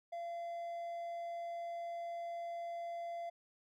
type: tone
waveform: triangle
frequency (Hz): 684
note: F5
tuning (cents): -36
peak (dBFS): -38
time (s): 0.12-3.3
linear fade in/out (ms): 10
effects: none